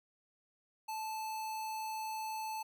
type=tone with notch filter; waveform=square; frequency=874 Hz; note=A5; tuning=12 cents flat; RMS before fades=-40 dBFS; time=0.88-2.63 s; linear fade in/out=10 ms; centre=1900 Hz; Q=1.9; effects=none